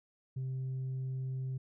sine tone, 130.81 Hz, C3, in tune, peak -32 dBFS, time 0.36-1.58 s, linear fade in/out 10 ms, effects tanh soft clip ceiling -33 dBFS

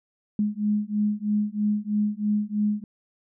sine beating tone pair, 207.7 / 210.8 Hz, G#3 / G#3, 0 / +26 cents, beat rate 3.1 Hz, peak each -25 dBFS, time 0.39-2.84 s, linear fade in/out 2 ms, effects none

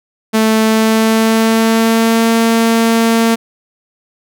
sawtooth tone with pitch glide, 220 to 227.9 Hz, A3 to A#3, 0 to -39 cents, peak -5 dBFS, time 0.33-3.36 s, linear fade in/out 20 ms, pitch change +61 cents, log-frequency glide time 0.64-2.3 s, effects none

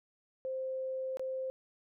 sine tone with dropouts, 523.3 Hz, C5, in tune, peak -34 dBFS, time 0.45-1.5 s, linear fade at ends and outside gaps 0 ms, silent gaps 1.171-1.195 s, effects none

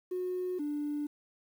triangle tone pair in turn, 364.5 / 294.2 Hz, F#4 / D4, -26 / +3 cents, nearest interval major third, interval 371 cents, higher first, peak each -28 dBFS, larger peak neither, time 0.11-0.59 / 0.59-1.07 s, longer neither, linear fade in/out 10 ms, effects tanh soft clip ceiling -29 dBFS + 10-bit

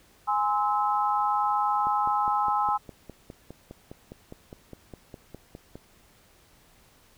sine chord, Ab augmented, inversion none, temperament just, 830.6 / 1038.3 / 1297.8 Hz, Ab5 / C6 / E6, 0 / -14 / -27 cents, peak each -25 / -28 / -28 dBFS, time 0.27-2.78 s, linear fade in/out 20 ms
click train, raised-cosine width 2 ms, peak -27 dBFS, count 20, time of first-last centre 1.87-5.755 s, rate 4.89 Hz
effects pink hiss -59 dBFS RMS until 7.17 s

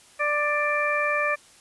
harmonic tone, 590 Hz, D5, 8 cents sharp, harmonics 1 / 2 / 3 / 4, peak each -27 / -27 / -27 / -27 dBFS, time 0.19-1.36 s, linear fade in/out 20 ms, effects white hiss -53 dBFS RMS until 1.6 s + resampled to 24000 Hz

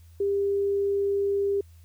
sine tone, 399.2 Hz, G4, 32 cents sharp, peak -22 dBFS, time 0.2-1.61 s, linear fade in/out 5 ms, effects added 83 Hz sine -48 dBFS peak until 1.84 s + white hiss -64 dBFS RMS until 1.84 s

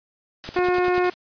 white noise with tremolo, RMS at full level -33 dBFS, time 0.44-1.14 s, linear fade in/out 0 ms, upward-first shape square, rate 10 Hz, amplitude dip 65%
click train, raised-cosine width 2 ms, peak -20 dBFS, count 6, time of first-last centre 0.49-0.98 s, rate 10.2 Hz
harmonic tone, 360 Hz, F#4, 47 cents flat, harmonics 1 / 2 / 3 / 4 / 5 / 6 / 7, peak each -19 / -25 / -29 / -31 / -33 / -35 / -36 dBFS, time 0.56-1.1 s, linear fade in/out 5 ms
effects resampled to 11025 Hz

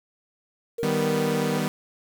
sine tone, 465.6 Hz, A#4, 2 cents flat, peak -26 dBFS, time 0.78-1.58 s, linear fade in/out 10 ms
sawtooth chord, Eb augmented, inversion none, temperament equal, 155.56 / 196 / 246.9 Hz, Eb3 / G3 / B3, 0 / 0 / 0 cents, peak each -24 dBFS, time 0.83-1.68 s, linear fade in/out 0 ms
effects 8-bit

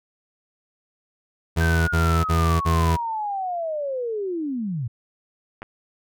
30% pulse tone bursts, 82.41 Hz, E2, in tune, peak -15 dBFS, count 4, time 1.56-2.969 s, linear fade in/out 20 ms, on 320 ms, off 43 ms
sine linear sweep, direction down, 1568 to 107.1 Hz, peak -24 dBFS, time 1.6-4.88 s, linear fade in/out 10 ms
clicks, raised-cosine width 0.5 ms, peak -21 dBFS, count 2, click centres 5.62 / 5.629 s
effects none

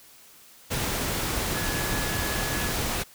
sine tone in noise, 1696 Hz, G#6, 36 cents sharp, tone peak -35 dBFS, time 1.53-2.73 s, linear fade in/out 20 ms, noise pink, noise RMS -28 dBFS, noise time 0.7-3.04 s, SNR -10 dB, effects white hiss -52 dBFS RMS until 3.14 s

